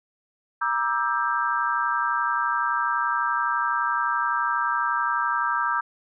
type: chord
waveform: sine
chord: E half-diminished seventh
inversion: second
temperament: just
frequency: 949.3 / 1186.7 / 1318.5 / 1582.2 Hz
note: Bb5 / D6 / E6 / G6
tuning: +31 / +18 / 0 / +16 cents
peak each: -27 dBFS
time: 0.61-5.81 s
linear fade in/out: 10 ms
effects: none